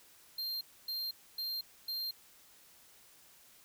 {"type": "tone bursts", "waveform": "square", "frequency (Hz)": 4186, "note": "C8", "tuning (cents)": 0, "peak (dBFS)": -36, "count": 4, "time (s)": [0.38, 2.11], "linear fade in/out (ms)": 5, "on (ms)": 230, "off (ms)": 270, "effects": ["white hiss -61 dBFS RMS until 3.64 s"]}